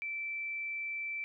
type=tone; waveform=sine; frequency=2330 Hz; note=D7; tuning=14 cents flat; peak=-35 dBFS; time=0.02-1.24 s; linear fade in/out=0 ms; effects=none